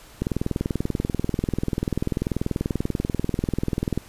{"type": "click train", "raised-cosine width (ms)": 3, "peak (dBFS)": -10, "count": 78, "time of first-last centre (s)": [0.22, 3.976], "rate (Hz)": 20.5, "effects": ["pink hiss -48 dBFS RMS until 4.08 s", "resampled to 32000 Hz"]}